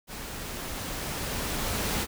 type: noise with level ramp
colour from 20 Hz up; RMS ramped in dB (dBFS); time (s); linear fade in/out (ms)
pink; -39 to -28; 0.07-2.07; 50
effects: none